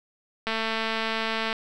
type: click train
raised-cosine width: 0.3 ms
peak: -12 dBFS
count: 237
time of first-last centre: 0.47-1.528 s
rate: 223 Hz
effects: none